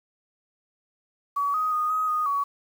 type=tone with pitch steps; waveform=sine; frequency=1135 / 1254 / 1235 / 1260 / 1238 / 1127 Hz; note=C#6 / D#6 / D#6 / D#6 / D#6 / C#6; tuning=+41 / +13 / -13 / +21 / -9 / +28 cents; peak=-22 dBFS; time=1.36-2.44 s; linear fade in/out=10 ms; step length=180 ms; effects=8-bit